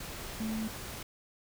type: tone in noise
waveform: sine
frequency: 220 Hz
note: A3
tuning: in tune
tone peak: -32 dBFS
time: 0.4-0.68 s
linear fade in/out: 5 ms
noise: pink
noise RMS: -42 dBFS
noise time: 0-1.03 s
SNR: +7 dB
effects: none